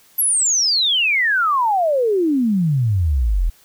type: exponential sweep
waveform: sine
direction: down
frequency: 11840 to 38.12 Hz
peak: -14 dBFS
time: 0.18-3.5 s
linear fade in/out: 10 ms
effects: white hiss -52 dBFS RMS until 3.64 s